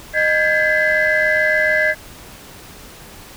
sine tone cluster, 617 / 1602 / 1689 / 2029 Hz, D#5 / G6 / G#6 / B6, -15 / +37 / +29 / +46 cents, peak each -18 dBFS, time 0.13-1.95 s, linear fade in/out 50 ms, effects tanh soft clip ceiling -6 dBFS + pink hiss -39 dBFS RMS until 3.36 s

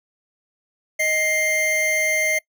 square tone pair together, 625.5 / 2104 Hz, D#5 / C7, +9 / +9 cents, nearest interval octave + major sixth, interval 2100 cents, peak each -26 / -20 dBFS, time 0.99-2.39 s, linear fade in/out 10 ms, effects noise-tail reverb RT60 0.1 s tail -23 dB re dry

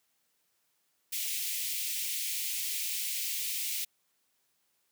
white high-pass noise, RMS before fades -34 dBFS, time 1.12-3.85 s, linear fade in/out 10 ms, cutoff 2100 Hz, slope 48 dB/octave, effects white hiss -75 dBFS RMS until 4.91 s + high-pass 100 Hz 12 dB/octave

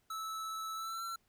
square tone with pitch glide, 1309 to 1352 Hz, E6 to E6, -13 to +43 cents, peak -39 dBFS, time 0.1-1.16 s, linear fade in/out 5 ms, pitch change +56 cents, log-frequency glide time 0.74-1.04 s, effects pink hiss -75 dBFS RMS until 1.28 s

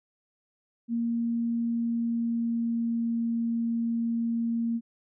sine tone with pitch glide, 233.1 to 231.5 Hz, A#3 to A#3, 0 to -12 cents, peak -25 dBFS, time 0.88-4.81 s, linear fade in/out 50 ms, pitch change -12 cents, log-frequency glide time 1.61-3.25 s, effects none

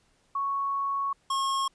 sine / square tone pair in turn, 1108.7 / 1085.3 Hz, C#6 / C#6, 0 / -37 cents, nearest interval unison, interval 37 cents, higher first, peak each -26 dBFS, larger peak neither, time 0.35-1.13 / 1.3-1.68 s, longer first, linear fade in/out 5 ms, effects pink hiss -67 dBFS RMS until 1.74 s + resampled to 22050 Hz

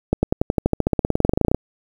accelerating click train, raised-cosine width 2 ms, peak -3 dBFS, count 25, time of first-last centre 0.13-1.546 s, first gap 100 ms, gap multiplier 0.95, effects 7-bit

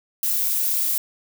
violet noise, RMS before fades -22 dBFS, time 0.23-0.98 s, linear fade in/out 2 ms, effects none

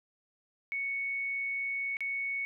sine tone with dropouts, 2219 Hz, C#7, 1 cent sharp, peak -31 dBFS, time 0.72-2.45 s, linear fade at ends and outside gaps 0 ms, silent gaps 1.969-2.006 s, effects none

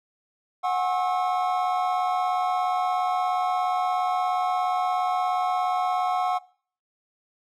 triangle tone cluster, 731 / 808 / 1083 / 1305 Hz, F#5 / G#5 / C#6 / E6, -21 / -48 / -41 / -18 cents, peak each -22 / -31 / -27 / -31 dBFS, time 0.63-6.39 s, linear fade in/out 20 ms, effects noise-tail reverb RT60 0.5 s tail -22 dB re dry

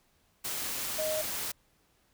sine tone in noise, 622.3 Hz, D#5, in tune, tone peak -30 dBFS, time 0.98-1.22 s, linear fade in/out 10 ms, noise white, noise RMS -35 dBFS, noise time 0.44-1.52 s, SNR +2 dB, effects pink hiss -69 dBFS RMS until 2.13 s

